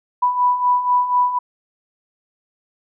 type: beating tone pair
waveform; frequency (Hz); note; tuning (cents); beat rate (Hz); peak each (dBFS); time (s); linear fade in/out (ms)
sine; 985 / 989.1; B5 / B5; -5 / +2; 4.1; -21 / -15; 0.22-1.39; 10
effects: none